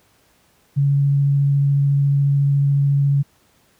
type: tone with vibrato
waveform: sine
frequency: 140.6 Hz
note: C#3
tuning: 25 cents sharp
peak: -13 dBFS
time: 0.76-3.23 s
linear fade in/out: 20 ms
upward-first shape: sine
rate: 14 Hz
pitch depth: 8 cents each way
effects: pink hiss -58 dBFS RMS until 3.79 s + high-pass 60 Hz 12 dB/octave

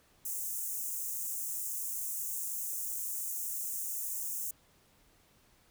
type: high-pass noise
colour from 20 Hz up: white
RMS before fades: -37 dBFS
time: 0.25-4.51 s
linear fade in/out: 5 ms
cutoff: 6400 Hz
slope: 48 dB/octave
effects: pink hiss -66 dBFS RMS until 5.7 s

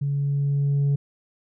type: tone with level ramp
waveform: sine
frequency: 141.4 Hz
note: C#3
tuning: 35 cents sharp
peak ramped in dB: -21 to -15 dBFS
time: 0.01-0.96 s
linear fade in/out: 10 ms
effects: tanh soft clip ceiling -17 dBFS

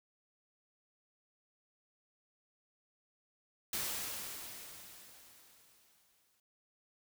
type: noise with exponential decay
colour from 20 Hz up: white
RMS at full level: -36 dBFS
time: 3.73-6.4 s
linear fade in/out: 2 ms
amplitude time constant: 580 ms
effects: none

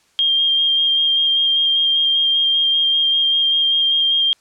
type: tone with vibrato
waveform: sine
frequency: 3209 Hz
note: G7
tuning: 40 cents sharp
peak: -13 dBFS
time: 0.19-4.33 s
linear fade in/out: 0 ms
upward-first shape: square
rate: 5.1 Hz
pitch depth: 12 cents each way
effects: white hiss -58 dBFS RMS until 4.4 s + low-pass 8000 Hz 12 dB/octave

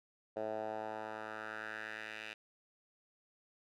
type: tone with band-pass filter sweep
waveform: 10% pulse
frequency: 108.7 Hz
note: A2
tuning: 21 cents flat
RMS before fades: -43 dBFS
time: 0.36-2.34 s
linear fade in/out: 10 ms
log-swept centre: 600 to 2500 Hz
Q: 2.7
effects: none

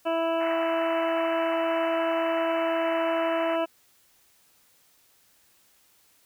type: harmonic tone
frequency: 329.6 Hz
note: E4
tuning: in tune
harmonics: 1 / 2 / 3 / 4 / 5 / 7 / 8 / 9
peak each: -30 / -25 / -33 / -36 / -42 / -47 / -40 / -42 dBFS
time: 0.05-3.66 s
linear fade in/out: 20 ms
type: band-pass noise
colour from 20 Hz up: white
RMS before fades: -38 dBFS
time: 0.4-3.56 s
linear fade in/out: 5 ms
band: 620 to 2300 Hz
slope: 96 dB/octave
effects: white hiss -62 dBFS RMS until 6.25 s

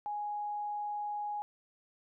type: tone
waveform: sine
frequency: 830.6 Hz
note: G#5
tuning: in tune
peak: -34 dBFS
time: 0.06-1.42 s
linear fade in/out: 0 ms
effects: none

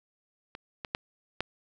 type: clicks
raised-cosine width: 0.3 ms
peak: -24 / -20 / -12 / -13 dBFS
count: 4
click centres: 0.551 / 0.848 / 0.949 / 1.406 s
effects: none

